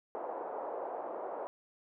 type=band-pass noise; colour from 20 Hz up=pink; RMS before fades=-40 dBFS; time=0.15-1.47 s; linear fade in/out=0 ms; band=450 to 900 Hz; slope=24 dB/octave; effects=none